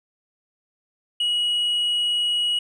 sine tone with tanh clipping, 2909 Hz, F#7, 30 cents flat, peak -20 dBFS, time 1.2-2.59 s, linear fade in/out 5 ms, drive 2 dB, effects none

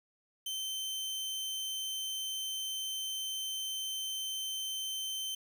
sawtooth tone, 3094 Hz, G7, 23 cents flat, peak -32 dBFS, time 0.46-5.35 s, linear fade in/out 5 ms, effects 10-bit

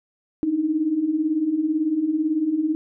sine beating tone pair, 296.2 / 314.2 Hz, D4 / D#4, +15 / +17 cents, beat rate 18 Hz, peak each -26 / -20 dBFS, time 0.43-2.75 s, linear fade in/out 0 ms, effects none

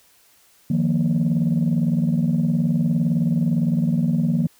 sine chord, Eb suspended second, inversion none, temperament just, 155.56 / 175.01 / 233.3 Hz, Eb3 / F3 / Bb3, 0 / +4 / +2 cents, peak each -20 dBFS, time 0.7-4.47 s, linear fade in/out 5 ms, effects tanh soft clip ceiling -12 dBFS + white hiss -56 dBFS RMS until 4.59 s

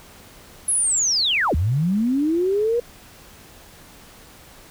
sine linear two-way sweep, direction down then up, 11030 to 69.3 to 485 Hz, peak -17 dBFS, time 0.68-2.8 s, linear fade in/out 5 ms, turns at 1.55 s, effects pink hiss -46 dBFS RMS until 4.7 s

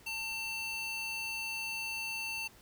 square tone with high-pass filter, 900 Hz, A5, 39 cents sharp, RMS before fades -38 dBFS, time 0.06-2.48 s, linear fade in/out 10 ms, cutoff 2200 Hz, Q 3, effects pink hiss -59 dBFS RMS until 2.61 s

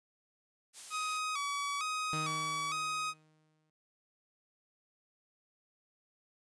blue noise, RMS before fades -44 dBFS, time 0.73-1.21 s, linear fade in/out 50 ms
sawtooth tone with vibrato, 1196 Hz, D6, 31 cents sharp, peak -30 dBFS, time 0.9-3.14 s, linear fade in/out 50 ms, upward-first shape square, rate 1.1 Hz, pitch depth 85 cents each way
sawtooth tone with exponential decay, 155.56 Hz, D#3, in tune, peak -32 dBFS, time 2.13-3.7 s, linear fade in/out 0 ms, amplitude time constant 340 ms
effects noise-tail reverb RT60 0.3 s tail -25 dB re dry + resampled to 22050 Hz

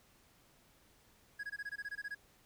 triangle tone bursts, 1661.2 Hz, G#6, in tune, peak -37 dBFS, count 12, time 1.39-2.15 s, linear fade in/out 10 ms, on 45 ms, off 20 ms, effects pink hiss -67 dBFS RMS until 2.45 s

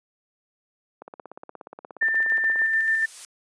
click train, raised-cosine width 1 ms, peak -23 dBFS, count 28, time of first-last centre 1.02-2.618 s, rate 16.9 Hz
sine tone with tremolo, 1788 Hz, A6, 27 cents sharp, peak -18 dBFS, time 2.01-3.06 s, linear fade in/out 10 ms, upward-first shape square, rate 6.9 Hz, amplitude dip 30%
blue noise with exponential growth, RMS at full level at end -35 dBFS, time 2.19-3.25 s, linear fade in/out 2 ms, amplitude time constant 230 ms
effects high-pass 400 Hz 12 dB/octave + resampled to 22050 Hz

